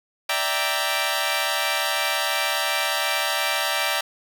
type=chord; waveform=10% pulse; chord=E half-diminished seventh; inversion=third; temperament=equal; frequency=587.3 / 659.3 / 784 / 932.3 Hz; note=D5 / E5 / G5 / Bb5; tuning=0 / 0 / 0 / 0 cents; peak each=-19 dBFS; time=0.29-4.01 s; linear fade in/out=5 ms; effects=none